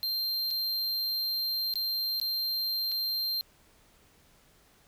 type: tone with dropouts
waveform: square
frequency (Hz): 4167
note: C8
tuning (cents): -8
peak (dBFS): -29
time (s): 0.03-3.41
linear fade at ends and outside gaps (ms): 0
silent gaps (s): 0.505-0.51 / 1.738-1.756 / 2.199-2.214 / 2.916-2.919
effects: pink hiss -62 dBFS RMS until 4.87 s